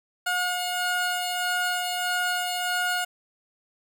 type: tone pair together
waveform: 25% pulse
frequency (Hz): 720 / 1438.4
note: F#5 / F#6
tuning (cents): -47 / -49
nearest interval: octave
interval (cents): 1198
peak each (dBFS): -24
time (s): 0.26-3.05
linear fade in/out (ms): 10
effects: none